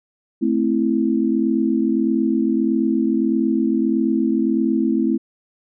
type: chord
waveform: sine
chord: A minor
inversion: none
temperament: equal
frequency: 220 / 261.6 / 329.6 Hz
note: A3 / C4 / E4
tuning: 0 / 0 / 0 cents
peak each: -20 dBFS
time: 0.41-5.18 s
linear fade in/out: 20 ms
effects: none